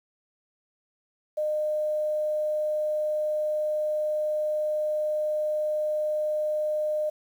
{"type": "tone with quantisation", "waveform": "sine", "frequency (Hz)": 609, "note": "D#5", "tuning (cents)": -37, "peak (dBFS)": -24, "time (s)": [1.37, 7.1], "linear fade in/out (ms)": 10, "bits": 9, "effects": []}